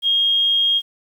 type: tone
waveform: sine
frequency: 3248 Hz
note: G#7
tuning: 39 cents flat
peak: -14 dBFS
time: 0.02-0.82 s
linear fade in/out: 50 ms
effects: 8-bit